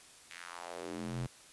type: tone with high-pass filter sweep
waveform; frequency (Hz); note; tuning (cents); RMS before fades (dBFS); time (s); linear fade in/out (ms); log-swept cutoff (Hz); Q
square; 43.32; F1; -13; -42; 0.3-1.27; 10; 2300 to 100; 2.2
effects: white hiss -57 dBFS RMS until 1.52 s + resampled to 24000 Hz